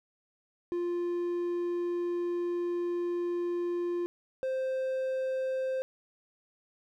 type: tone pair in turn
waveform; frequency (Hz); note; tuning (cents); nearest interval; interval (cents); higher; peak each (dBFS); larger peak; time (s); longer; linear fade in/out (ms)
triangle; 349.2 / 523.2; F4 / C5; 0 / 0; perfect fifth; 700; second; -27; neither; 0.72-4.06 / 4.43-5.82; first; 0
effects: none